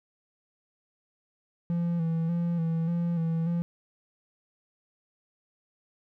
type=tone with vibrato; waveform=triangle; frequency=167.6 Hz; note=E3; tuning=29 cents sharp; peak=-23 dBFS; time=1.7-3.62 s; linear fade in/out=0 ms; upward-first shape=square; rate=1.7 Hz; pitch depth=37 cents each way; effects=none